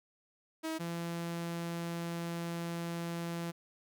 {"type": "tone pair in turn", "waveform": "sawtooth", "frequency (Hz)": [320, 169.51], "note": ["D#4", "E3"], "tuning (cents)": [49, 49], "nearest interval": "major seventh", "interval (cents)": 1100, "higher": "first", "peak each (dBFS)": [-31, -32], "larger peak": "first", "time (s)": [[0.63, 0.79], [0.79, 3.52]], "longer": "second", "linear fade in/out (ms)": 20, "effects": []}